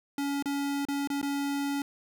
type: tone with dropouts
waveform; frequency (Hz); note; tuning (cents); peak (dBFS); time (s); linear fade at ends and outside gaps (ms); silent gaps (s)
square; 281.8; C#4; +29; -29; 0.18-1.82; 2; 0.425-0.457 / 0.852-0.885 / 1.074-1.101 / 1.215-1.228
effects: none